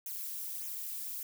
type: noise with flanger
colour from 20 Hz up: violet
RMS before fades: -40 dBFS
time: 0.06-1.23 s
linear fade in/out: 2 ms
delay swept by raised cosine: 0.22 to 2.42 ms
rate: 1.7 Hz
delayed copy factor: -0.7
effects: none